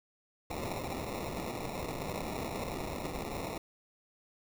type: noise with sample-and-hold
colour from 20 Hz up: violet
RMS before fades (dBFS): -38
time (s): 0.5-3.58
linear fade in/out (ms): 5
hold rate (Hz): 1575
effects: none